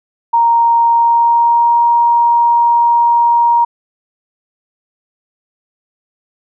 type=tone with pitch glide; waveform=sine; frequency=932.3 to 942 Hz; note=A#5 to A#5; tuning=0 to +18 cents; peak=-7 dBFS; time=0.33-3.65 s; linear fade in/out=10 ms; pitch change=+18 cents; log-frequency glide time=0.91-1.82 s; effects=none